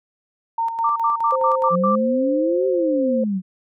sine tone with tremolo, 915 Hz, A#5, 32 cents flat, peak -18 dBFS, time 0.58-1.69 s, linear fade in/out 5 ms, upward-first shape square, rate 4.8 Hz, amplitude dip 55%
sine tone bursts, 1174.7 Hz, D6, in tune, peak -17 dBFS, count 6, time 0.84-1.955 s, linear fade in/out 5 ms, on 120 ms, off 79 ms
sine tone, 523.3 Hz, C5, in tune, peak -19 dBFS, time 1.32-3.24 s, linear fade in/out 5 ms
sine exponential two-way sweep, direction up then down, 171.1 to 388.2 to 180.6 Hz, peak -19 dBFS, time 1.7-3.42 s, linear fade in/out 50 ms, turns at 2.67 s
effects none

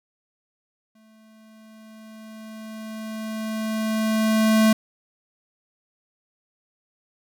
square tone with exponential growth, 219 Hz, A3, 8 cents flat, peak -14 dBFS, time 0.95-4.73 s, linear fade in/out 5 ms, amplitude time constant 820 ms, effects none

